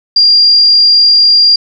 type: tone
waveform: sine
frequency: 4786 Hz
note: D8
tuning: 32 cents sharp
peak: -3 dBFS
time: 0.16-1.56 s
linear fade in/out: 5 ms
effects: none